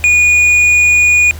triangle tone with hard clipping, 2452 Hz, D#7, 26 cents flat, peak -7 dBFS, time 0.04-1.31 s, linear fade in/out 0 ms, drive 8 dB, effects added 78 Hz sine -25 dBFS peak until 1.39 s + pink hiss -35 dBFS RMS until 1.39 s

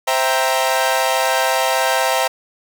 sawtooth chord, C dominant seventh, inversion none, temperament equal, 523.3 / 659.3 / 784 / 932.3 Hz, C5 / E5 / G5 / Bb5, 0 / 0 / 0 / 0 cents, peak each -17 dBFS, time 0.07-2.28 s, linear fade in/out 10 ms, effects none

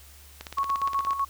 click train, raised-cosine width 0.2 ms, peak -19 dBFS, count 13, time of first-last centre 0.41-1.108 s, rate 17.2 Hz
sine tone with tremolo, 1106 Hz, C#6, 4 cents flat, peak -22 dBFS, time 0.57-1.25 s, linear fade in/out 10 ms, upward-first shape square, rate 8 Hz, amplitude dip 60%
effects added 71 Hz sine -50 dBFS peak until 1.29 s + white hiss -52 dBFS RMS until 1.29 s

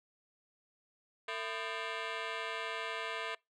10% pulse ring-modulated tone, 558 Hz, C#5, 11 cents sharp, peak -25 dBFS, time 1.28-3.35 s, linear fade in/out 5 ms, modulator 106 Hz, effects noise-tail reverb RT60 0.2 s tail -24 dB re dry + low-pass 4000 Hz 12 dB/octave

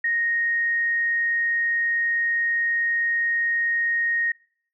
sine tone, 1864.7 Hz, A#6, in tune, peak -20 dBFS, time 0.04-4.32 s, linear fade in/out 5 ms, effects noise-tail reverb RT60 0.6 s tail -25 dB re dry

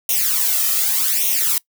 blue noise with flanger, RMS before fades -18 dBFS, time 0.09-1.58 s, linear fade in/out 2 ms, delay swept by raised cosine 0.32 to 1.62 ms, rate 0.85 Hz, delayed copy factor +0.85, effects noise-tail reverb RT60 0.1 s tail -22 dB re dry

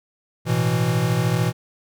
square chord, A suspended second, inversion none, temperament equal, 110 / 123.47 / 164.81 Hz, A2 / B2 / E3, 0 / 0 / 0 cents, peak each -26 / -22 / -23 dBFS, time 0.45-1.53 s, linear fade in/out 50 ms, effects none

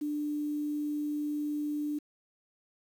sine tone with quantisation, 296.4 Hz, D4, 16 cents sharp, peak -30 dBFS, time 0.01-1.99 s, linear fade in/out 10 ms, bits 9, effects none

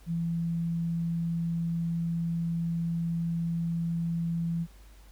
sine tone, 167.7 Hz, E3, 30 cents sharp, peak -27 dBFS, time 0.06-4.67 s, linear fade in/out 50 ms, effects added 50 Hz sine -50 dBFS peak until 5.11 s + pink hiss -60 dBFS RMS until 5.11 s

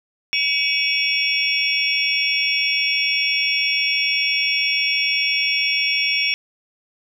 sine tone cluster, 2272 / 2564 / 2841 / 3397 / 5530 Hz, C#7 / E7 / F7 / G#7 / F8, +42 / -49 / +29 / +38 / -18 cents, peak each -22 / -23 / -28 / -25 / -23 dBFS, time 0.33-6.34 s, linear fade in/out 0 ms, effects 8-bit

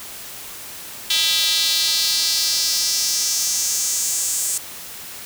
square tone with high-pass filter sweep, 180.3 Hz, F#3, 45 cents flat, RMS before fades -20 dBFS, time 1.1-4.58 s, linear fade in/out 5 ms, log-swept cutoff 3500 to 7800 Hz, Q 3, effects white hiss -35 dBFS RMS until 5.25 s

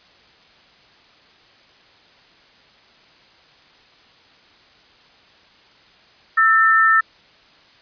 sine tone pair together, 1319 / 1793.8 Hz, E6 / A6, +1 / +33 cents, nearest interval perfect fourth, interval 532 cents, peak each -14 dBFS, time 6.37-7.01 s, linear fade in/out 10 ms, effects white hiss -51 dBFS RMS until 7.81 s + resampled to 11025 Hz

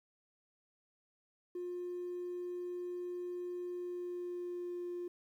triangle tone with pitch glide, 355.6 to 352.3 Hz, F4 to F4, +31 to +15 cents, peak -35 dBFS, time 1.55-5.08 s, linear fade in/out 5 ms, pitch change -16 cents, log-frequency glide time 3.72-4.91 s, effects tanh soft clip ceiling -35 dBFS + 12-bit

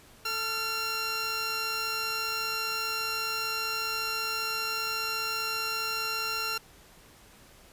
15% pulse tone pair together, 440 / 1374.9 Hz, A4 / F6, 0 / -27 cents, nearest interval octave + minor sixth, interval 1973 cents, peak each -33 / -23 dBFS, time 0.25-6.58 s, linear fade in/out 5 ms, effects pink hiss -55 dBFS RMS until 7.72 s + resampled to 32000 Hz

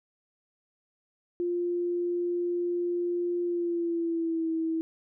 sine tone with pitch glide, 349.9 to 324.6 Hz, F4 to E4, +3 to -27 cents, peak -26 dBFS, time 1.4-4.81 s, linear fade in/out 0 ms, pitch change -130 cents, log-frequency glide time 3.43-4.5 s, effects none

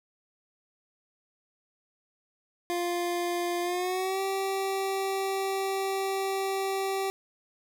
25% pulse tone with pitch glide, 349.2 to 387.5 Hz, F4 to G4, 0 to -20 cents, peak -24 dBFS, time 2.7-7.1 s, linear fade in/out 0 ms, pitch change +180 cents, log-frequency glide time 3.62-4.21 s, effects none

